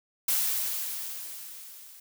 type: noise with level ramp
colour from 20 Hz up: blue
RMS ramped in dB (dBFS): -25 to -50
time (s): 0.28-2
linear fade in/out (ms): 5
effects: none